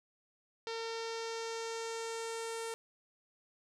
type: tone with low-pass filter sweep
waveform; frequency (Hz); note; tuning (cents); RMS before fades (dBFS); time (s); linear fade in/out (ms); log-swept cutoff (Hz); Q
sawtooth; 455.2; A#4; -41; -40; 0.67-2.74; 0; 4800 to 9200; 2.2
effects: none